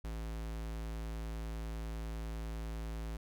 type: tone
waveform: square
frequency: 55 Hz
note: A1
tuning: in tune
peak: -39 dBFS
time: 0.04-3.17 s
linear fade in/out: 5 ms
effects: none